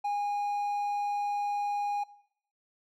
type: tone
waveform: triangle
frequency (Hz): 819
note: G#5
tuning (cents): -24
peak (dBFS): -26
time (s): 0.04-2.04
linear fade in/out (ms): 10
effects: noise-tail reverb RT60 0.7 s tail -20 dB re dry